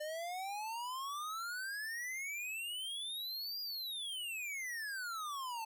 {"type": "exponential two-way sweep", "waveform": "square", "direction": "up then down", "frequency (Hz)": [596, 4881, 873], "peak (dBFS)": -40, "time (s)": [0, 5.65], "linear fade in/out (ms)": 10, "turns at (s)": 3.61, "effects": []}